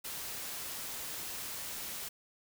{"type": "noise", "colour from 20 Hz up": "white", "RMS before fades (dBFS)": -41, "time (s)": [0.04, 2.09], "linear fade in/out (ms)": 10, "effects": []}